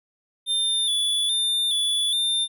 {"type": "tone with vibrato", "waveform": "square", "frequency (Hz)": 3520, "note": "A7", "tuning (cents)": 0, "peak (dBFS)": -21, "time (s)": [0.46, 2.48], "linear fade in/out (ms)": 50, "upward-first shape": "square", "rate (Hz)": 1.2, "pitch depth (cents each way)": 39, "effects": []}